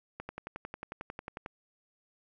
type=click train; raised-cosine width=0.5 ms; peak=-24 dBFS; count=15; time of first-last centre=0.2-1.461 s; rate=11.1 Hz; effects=none